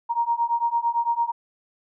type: beating tone pair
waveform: sine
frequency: 932.3 / 941.2 Hz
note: A#5 / A#5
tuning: 0 / +16 cents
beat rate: 8.9 Hz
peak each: -24 / -23 dBFS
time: 0.09-1.32 s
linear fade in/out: 20 ms
effects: none